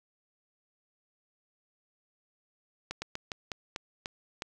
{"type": "slowing click train", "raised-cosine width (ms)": 0.2, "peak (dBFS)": -18, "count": 8, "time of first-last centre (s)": [2.91, 4.421], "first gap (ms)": 110, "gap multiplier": 1.22, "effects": []}